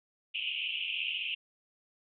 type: band-pass noise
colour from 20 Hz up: pink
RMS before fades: -35 dBFS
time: 0.34-1.35 s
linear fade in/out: 10 ms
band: 2500 to 3100 Hz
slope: 96 dB/octave
effects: none